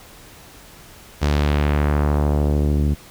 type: tone with low-pass filter sweep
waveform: sawtooth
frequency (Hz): 73.42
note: D2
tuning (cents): 0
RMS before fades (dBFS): -18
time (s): 1.21-2.95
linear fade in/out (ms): 20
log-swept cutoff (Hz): 6100 to 240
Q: 1.1
effects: pink hiss -44 dBFS RMS until 3.1 s